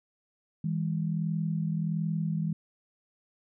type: tone pair together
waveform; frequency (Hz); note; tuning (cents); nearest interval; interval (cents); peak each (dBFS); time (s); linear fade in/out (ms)
sine; 162.1 / 203.5; E3 / G#3; -29 / -35; major third; 394; -28 / -33; 0.64-2.53; 5
effects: none